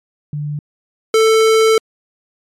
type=tone pair in turn; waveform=sine / square; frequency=147.7 / 442.6 Hz; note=D3 / A4; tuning=+10 / +10 cents; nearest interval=octave + perfect fifth; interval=1900 cents; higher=second; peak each=-19 / -9 dBFS; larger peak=second; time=0.33-0.59 / 1.14-1.78 s; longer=second; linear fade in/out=2 ms; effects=low-pass 10000 Hz 12 dB/octave + MP3 96 kbps